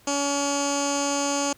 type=tone with low-pass filter; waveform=15% pulse; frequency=282.7 Hz; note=C#4; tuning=34 cents sharp; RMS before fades=-25 dBFS; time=0.07-1.53 s; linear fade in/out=5 ms; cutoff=6800 Hz; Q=5.8; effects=pink hiss -56 dBFS RMS until 1.57 s